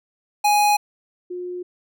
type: tone pair in turn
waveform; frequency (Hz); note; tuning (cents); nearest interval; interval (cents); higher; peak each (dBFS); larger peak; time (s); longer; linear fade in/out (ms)
square / sine; 830.6 / 358.4; G#5 / F4; 0 / +45; octave + minor third; 1455; first; -15 / -27; first; 0.44-0.77 / 1.3-1.63; neither; 10
effects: none